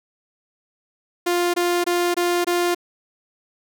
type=tone bursts; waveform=sawtooth; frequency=350.6 Hz; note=F4; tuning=7 cents sharp; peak=-14 dBFS; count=5; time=1.26-2.748 s; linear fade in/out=10 ms; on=280 ms; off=22 ms; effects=none